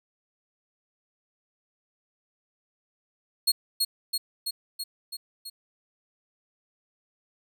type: tone with echo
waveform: sawtooth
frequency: 4300 Hz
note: C8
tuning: 47 cents sharp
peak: -16 dBFS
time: 3.47-3.52 s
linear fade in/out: 10 ms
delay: 330 ms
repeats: 6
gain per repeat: -3 dB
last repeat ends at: 5.5 s
effects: none

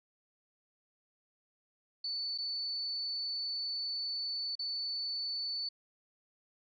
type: tone with dropouts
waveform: sine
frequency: 4485 Hz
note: C#8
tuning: 19 cents sharp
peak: -34 dBFS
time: 2.04-5.69 s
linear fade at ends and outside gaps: 5 ms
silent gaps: 2.378-2.384 / 4.554-4.592 s
effects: none

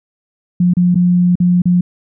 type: tone with dropouts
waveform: sine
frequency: 177.7 Hz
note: F3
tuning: 30 cents sharp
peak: -8 dBFS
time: 0.6-1.81 s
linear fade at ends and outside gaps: 5 ms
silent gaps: 0.737-0.768 / 0.946-0.955 / 1.355-1.401 / 1.62-1.655 s
effects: none

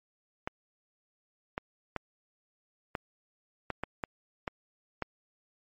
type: clicks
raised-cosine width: 0.5 ms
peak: -17 dBFS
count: 9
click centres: 0.475 / 1.579 / 1.963 / 2.952 / 3.703 / 3.836 / 4.038 / 4.478 / 5.023 s
effects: MP3 48 kbps

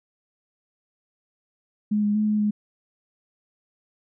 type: tone with pitch steps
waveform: sine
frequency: 210 / 207.1 / 213 / 211.7 / 209.3 Hz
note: G#3 / G#3 / G#3 / G#3 / G#3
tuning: +19 / -5 / +44 / +33 / +14 cents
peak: -19 dBFS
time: 1.91-2.51 s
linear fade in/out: 10 ms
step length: 120 ms
effects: none

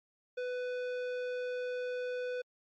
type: tone with tanh clipping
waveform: triangle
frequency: 497.8 Hz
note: B4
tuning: 14 cents sharp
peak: -36 dBFS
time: 0.37-2.42 s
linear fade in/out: 10 ms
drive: 18 dB
effects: MP3 48 kbps

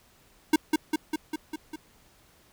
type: tone with echo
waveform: square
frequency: 311.1 Hz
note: D#4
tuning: in tune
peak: -17 dBFS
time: 0.53-0.56 s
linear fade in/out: 5 ms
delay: 200 ms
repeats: 6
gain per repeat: -3 dB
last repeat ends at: 1.76 s
effects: pink hiss -60 dBFS RMS until 2.52 s

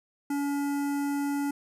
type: tone with notch filter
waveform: square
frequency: 284.1 Hz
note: C#4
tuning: 43 cents sharp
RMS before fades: -29 dBFS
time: 0.3-1.51 s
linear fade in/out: 5 ms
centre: 3600 Hz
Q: 0.67
effects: resampled to 32000 Hz

